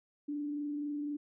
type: tone with frequency modulation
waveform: sine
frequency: 292.5 Hz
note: D4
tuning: 7 cents flat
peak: -34 dBFS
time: 0.28-1.17 s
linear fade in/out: 10 ms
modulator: 23.9 Hz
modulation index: 0.21
effects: none